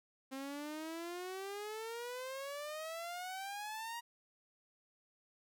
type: exponential sweep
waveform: sawtooth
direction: up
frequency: 263.8 to 953 Hz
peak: -38 dBFS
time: 0.31-4.01 s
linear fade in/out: 20 ms
effects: none